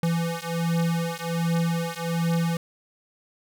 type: beating tone pair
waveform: square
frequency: 167 / 168.3 Hz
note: E3 / E3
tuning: +23 / +36 cents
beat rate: 1.3 Hz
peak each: -27 dBFS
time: 0.03-2.57 s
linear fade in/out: 2 ms
effects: none